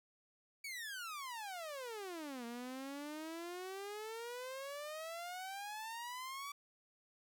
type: exponential two-way sweep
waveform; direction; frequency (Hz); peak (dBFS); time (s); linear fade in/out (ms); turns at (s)
sawtooth; down then up; 2300 to 231.7 to 1155; -40; 0.64-6.52; 5; 2.45
effects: none